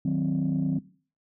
sine chord, C diminished, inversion first, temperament equal, 155.56 / 185 / 261.6 Hz, Eb3 / Gb3 / C4, 0 / 0 / 0 cents, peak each -26 dBFS, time 0.05-0.79 s, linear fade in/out 5 ms, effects noise-tail reverb RT60 0.4 s tail -18 dB re dry + tanh soft clip ceiling -18 dBFS

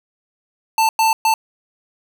square tone bursts at uneven times, 888 Hz, A5, 16 cents sharp, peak -13 dBFS, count 3, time 0.78-0.89 / 0.99-1.13 / 1.25-1.34 s, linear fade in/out 2 ms, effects none

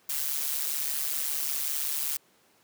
blue noise with amplitude modulation, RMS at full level -27 dBFS, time 0.09-2.17 s, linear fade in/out 5 ms, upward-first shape sine, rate 145 Hz, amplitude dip 75%, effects pink hiss -63 dBFS RMS until 2.63 s + high-pass 200 Hz 12 dB/octave

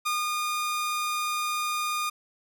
sawtooth tone with ADSR envelope, 1219 Hz, D#6, 36 cents flat, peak -21 dBFS, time 0.05-2.1 s, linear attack 16 ms, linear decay 190 ms, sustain -2 dB, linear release 11 ms, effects none

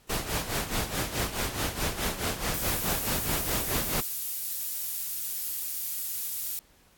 pink noise with tremolo, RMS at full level -28 dBFS, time 0.09-4.01 s, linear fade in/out 10 ms, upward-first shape sine, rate 4.7 Hz, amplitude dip 70%
violet noise, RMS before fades -31 dBFS, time 2.54-6.59 s, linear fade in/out 0 ms
effects pink hiss -61 dBFS RMS until 6.97 s + AAC 64 kbps

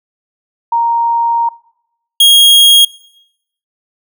sine / 45% pulse tone pair in turn, 932.3 / 3270 Hz, A#5 / G#7, 0 / -28 cents, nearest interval octave + minor seventh, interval 2172 cents, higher second, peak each -9 / -3 dBFS, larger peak second, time 0.72-1.49 / 2.2-2.85 s, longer first, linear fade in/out 5 ms, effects noise-tail reverb RT60 0.8 s tail -22 dB re dry

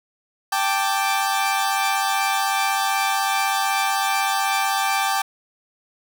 sawtooth chord, G suspended second, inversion none, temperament equal, 784 / 880 / 1174.7 Hz, G5 / A5 / D6, 0 / 0 / 0 cents, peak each -18 / -22 / -21 dBFS, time 0.52-5.22 s, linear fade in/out 5 ms, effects none

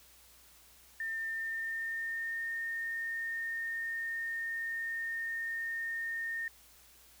sine tone with pitch glide, 1803 to 1830.3 Hz, A6 to A#6, +42 to -32 cents, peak -34 dBFS, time 1-6.48 s, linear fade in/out 2 ms, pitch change +26 cents, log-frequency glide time 1.3-2.44 s, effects added 60 Hz sine -68 dBFS peak until 7.2 s + white hiss -60 dBFS RMS until 7.2 s

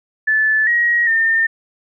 sine tone with pitch steps, 1743 / 1895 / 1811 Hz, A6 / A#6 / A6, -17 / +28 / +49 cents, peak -12 dBFS, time 0.27-1.47 s, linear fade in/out 10 ms, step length 400 ms, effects none

